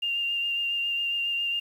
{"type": "tone with vibrato", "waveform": "sine", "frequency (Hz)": 2794, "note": "F7", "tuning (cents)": 0, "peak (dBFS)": -25, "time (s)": [0.02, 1.6], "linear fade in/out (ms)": 10, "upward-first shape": "triangle", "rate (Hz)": 7.3, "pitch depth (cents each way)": 20, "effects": ["9-bit"]}